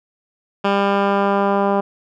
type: tone with low-pass filter sweep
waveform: 10% pulse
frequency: 199.3 Hz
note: G3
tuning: 29 cents sharp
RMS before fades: -17 dBFS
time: 0.64-1.81 s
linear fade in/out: 10 ms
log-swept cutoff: 2600 to 950 Hz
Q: 1
effects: none